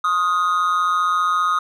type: tone with amplitude modulation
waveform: triangle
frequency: 1246 Hz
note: D#6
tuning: 2 cents sharp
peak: -11 dBFS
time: 0.04-1.59 s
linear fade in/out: 5 ms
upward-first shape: sine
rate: 175 Hz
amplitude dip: 70%
effects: none